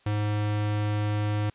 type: tone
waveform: square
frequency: 104.8 Hz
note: G#2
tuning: 16 cents sharp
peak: -25 dBFS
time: 0.06-1.5 s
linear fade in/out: 5 ms
effects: white hiss -61 dBFS RMS until 1.54 s + resampled to 8000 Hz